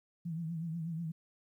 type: tone with vibrato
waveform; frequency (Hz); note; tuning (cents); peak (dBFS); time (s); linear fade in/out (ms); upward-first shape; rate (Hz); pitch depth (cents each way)
sine; 164.81; E3; 0; -35; 0.25-1.12; 10; triangle; 8.2; 93
effects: 12-bit